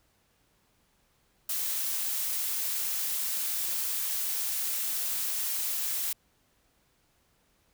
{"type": "noise", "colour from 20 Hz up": "blue", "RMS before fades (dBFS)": -31, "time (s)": [1.49, 6.13], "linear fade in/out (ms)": 5, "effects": ["pink hiss -69 dBFS RMS until 7.73 s"]}